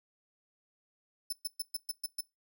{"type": "tone bursts", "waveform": "20% pulse", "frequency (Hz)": 5274, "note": "E8", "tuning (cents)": 0, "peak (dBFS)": -27, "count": 7, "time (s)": [1.3, 2.209], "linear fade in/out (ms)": 5, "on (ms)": 27, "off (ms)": 120, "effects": ["noise-tail reverb RT60 0.2 s tail -22 dB re dry"]}